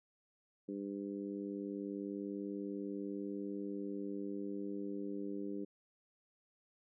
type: harmonic tone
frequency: 100.1 Hz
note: G2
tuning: 37 cents sharp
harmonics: 2 / 3 / 4 / 5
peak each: -44 / -42 / -45 / -51 dBFS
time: 0.68-5.65 s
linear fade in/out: 10 ms
effects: none